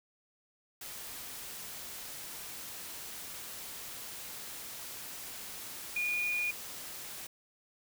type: tone in noise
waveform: sine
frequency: 2439 Hz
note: D#7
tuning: 35 cents flat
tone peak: -30 dBFS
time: 5.96-6.51 s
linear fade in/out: 5 ms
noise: white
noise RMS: -44 dBFS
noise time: 0.81-7.27 s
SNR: +11 dB
effects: none